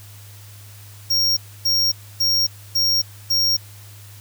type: tone bursts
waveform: square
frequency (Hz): 5570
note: F8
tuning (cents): -5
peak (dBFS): -16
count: 5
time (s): 1.1-3.57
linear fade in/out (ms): 10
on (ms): 270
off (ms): 280
effects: added 102 Hz sine -40 dBFS peak until 4.2 s + white hiss -46 dBFS RMS until 4.2 s